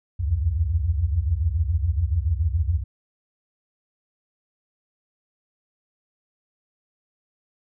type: tone cluster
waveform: sine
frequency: 68 / 82 / 89.1 Hz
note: C#2 / E2 / F2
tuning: -33 / -9 / +35 cents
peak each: -24 dBFS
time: 0.19-2.84 s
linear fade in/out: 20 ms
effects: none